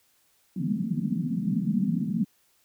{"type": "band-pass noise", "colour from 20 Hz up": "white", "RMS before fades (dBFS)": -27, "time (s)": [0.56, 2.25], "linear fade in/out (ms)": 5, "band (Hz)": [160, 230], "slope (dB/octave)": 48, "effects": ["white hiss -66 dBFS RMS until 2.64 s"]}